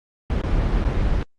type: noise with dropouts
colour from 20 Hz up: brown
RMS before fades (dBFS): -20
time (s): 0.3-1.23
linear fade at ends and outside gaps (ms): 1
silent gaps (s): 0.416-0.436 / 0.842-0.85
effects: low-pass 4000 Hz 12 dB/octave + Opus 24 kbps